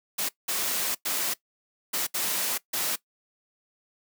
white noise bursts at uneven times, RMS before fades -28 dBFS, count 6, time 0.18-0.29 / 0.48-0.95 / 1.05-1.34 / 1.93-2.07 / 2.14-2.58 / 2.73-2.96 s, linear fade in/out 10 ms, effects noise-tail reverb RT60 0.1 s tail -19 dB re dry + high-pass 200 Hz 12 dB/octave

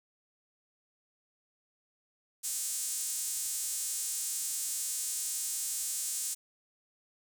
sawtooth tone with high-pass filter, 311.1 Hz, D#4, in tune, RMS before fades -35 dBFS, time 2.43-6.35 s, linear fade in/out 20 ms, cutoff 7800 Hz, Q 2.1, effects none

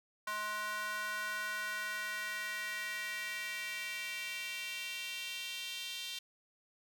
square tone with high-pass filter sweep, 211 Hz, G#3, 28 cents sharp, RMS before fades -40 dBFS, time 0.27-6.19 s, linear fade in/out 5 ms, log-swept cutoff 1200 to 3300 Hz, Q 3.1, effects none

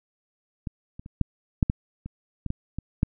clicks, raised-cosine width 5 ms, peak -18 / -26 / -28 / -9 / -6 / -10 / -23 / -18 / -15 / -18 / -8 dBFS, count 11, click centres 0.672 / 0.995 / 1.061 / 1.213 / 1.628 / 1.699 / 2.06 / 2.463 / 2.504 / 2.786 / 3.031 s, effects none

